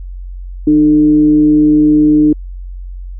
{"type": "tone with frequency modulation", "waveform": "sine", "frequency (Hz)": 302.3, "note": "D#4", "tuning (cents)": -50, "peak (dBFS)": -5, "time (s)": [0.67, 2.33], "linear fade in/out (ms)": 5, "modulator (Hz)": 139, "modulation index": 0.28, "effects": ["added 45 Hz sine -23 dBFS peak until 3.19 s"]}